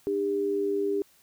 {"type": "tone pair together", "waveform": "sine", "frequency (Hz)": [300, 400.5], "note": ["D4", "G4"], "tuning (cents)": [37, 37], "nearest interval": "perfect fourth", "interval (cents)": 500, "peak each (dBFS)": [-32, -25], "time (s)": [0.07, 1.02], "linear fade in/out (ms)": 0, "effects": ["white hiss -61 dBFS RMS until 1.22 s"]}